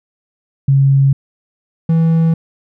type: tone pair in turn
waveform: sine / triangle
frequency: 137.1 / 163.57 Hz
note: C#3 / E3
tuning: -19 / -13 cents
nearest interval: minor third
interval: 306 cents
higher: second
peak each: -7 dBFS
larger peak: neither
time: 0.68-1.13 / 1.89-2.34 s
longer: neither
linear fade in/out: 5 ms
effects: none